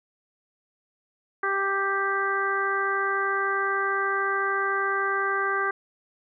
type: harmonic tone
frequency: 392.9 Hz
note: G4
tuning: 4 cents sharp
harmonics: 1 / 2 / 3 / 4 / 5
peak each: -30 / -34 / -27 / -27 / -34 dBFS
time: 1.43-5.71 s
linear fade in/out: 5 ms
effects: none